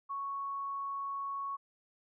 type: tone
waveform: sine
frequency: 1108.7 Hz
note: C#6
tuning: in tune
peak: -35 dBFS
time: 0.09-1.57 s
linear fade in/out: 20 ms
effects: none